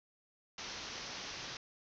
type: low-pass noise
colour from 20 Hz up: white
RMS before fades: -45 dBFS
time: 0.58-1.57 s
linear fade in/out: 2 ms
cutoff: 6200 Hz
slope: 96 dB/octave
effects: none